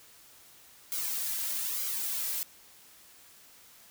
blue noise with flanger, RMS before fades -33 dBFS, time 0.92-2.43 s, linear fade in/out 0 ms, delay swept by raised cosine 1.1 to 2.8 ms, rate 1.1 Hz, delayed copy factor -0.6, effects white hiss -56 dBFS RMS until 3.9 s

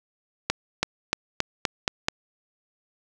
accelerating click train, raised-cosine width 0.2 ms, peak -4 dBFS, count 7, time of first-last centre 0.5-2.084 s, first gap 330 ms, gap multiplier 0.91, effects none

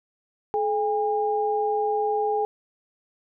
sine tone pair together, 428.1 / 810 Hz, A4 / G#5, -47 / -43 cents, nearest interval major seventh, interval 1104 cents, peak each -24 dBFS, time 0.54-2.45 s, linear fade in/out 0 ms, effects none

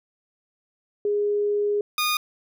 sine / 15% pulse tone pair in turn, 412.5 / 1225.8 Hz, G#4 / D#6, -12 / -26 cents, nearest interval octave + perfect fifth, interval 1886 cents, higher second, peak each -20 / -15 dBFS, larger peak second, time 1.05-1.81 / 1.98-2.17 s, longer first, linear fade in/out 2 ms, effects none

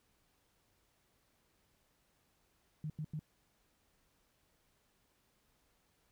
sine tone bursts, 153.2 Hz, D#3, 27 cents flat, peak -37 dBFS, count 3, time 2.84-3.193 s, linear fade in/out 2 ms, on 59 ms, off 88 ms, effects pink hiss -75 dBFS RMS until 6.11 s

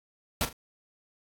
pink noise with echo, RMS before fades -27 dBFS, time 0.41-0.45 s, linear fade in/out 0 ms, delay 39 ms, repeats 2, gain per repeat -11 dB, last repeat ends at 0.528 s, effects AAC 64 kbps

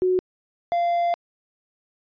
sine / triangle tone pair in turn, 368.1 / 691.1 Hz, F#4 / F5, -9 / -18 cents, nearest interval major seventh, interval 1091 cents, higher second, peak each -17 dBFS, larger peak neither, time 0.02-0.19 / 0.72-1.14 s, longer second, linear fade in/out 0 ms, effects resampled to 11025 Hz

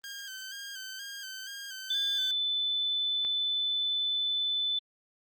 15% pulse tone with vibrato, 1576 Hz, G6, 9 cents sharp, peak -33 dBFS, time 0.04-2.31 s, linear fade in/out 0 ms, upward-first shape square, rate 2.1 Hz, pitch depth 42 cents each way
sine tone, 3509 Hz, A7, 5 cents flat, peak -27 dBFS, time 1.9-4.79 s, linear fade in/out 5 ms
click, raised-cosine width 0.3 ms, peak -27 dBFS, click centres 3.249 s
effects Opus 24 kbps

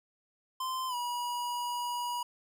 square tone with pitch glide, 1037 to 967.6 Hz, C6 to B5, -16 to -36 cents, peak -33 dBFS, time 0.6-2.23 s, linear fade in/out 5 ms, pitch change -120 cents, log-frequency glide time 0.88-0.95 s, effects none

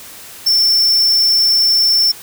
square tone, 5390 Hz, E8, 38 cents sharp, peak -10 dBFS, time 0.46-2.12 s, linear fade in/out 10 ms, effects white hiss -35 dBFS RMS until 2.22 s

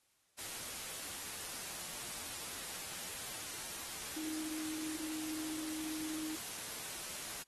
sine tone in noise, 312.7 Hz, D#4, 9 cents sharp, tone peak -40 dBFS, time 4.16-6.36 s, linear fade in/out 10 ms, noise white, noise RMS -44 dBFS, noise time 0.38-7.43 s, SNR +1 dB, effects white hiss -75 dBFS RMS until 7.47 s + AAC 32 kbps

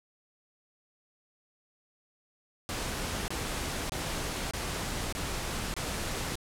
pink noise bursts, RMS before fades -34 dBFS, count 6, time 2.69-6.355 s, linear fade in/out 0 ms, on 590 ms, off 25 ms, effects low-pass 11000 Hz 12 dB/octave

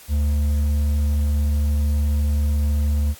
triangle tone with hard clipping, 73.42 Hz, D2, in tune, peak -18 dBFS, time 0.08-3.15 s, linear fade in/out 50 ms, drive 8 dB, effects white hiss -44 dBFS RMS until 3.19 s + AAC 64 kbps

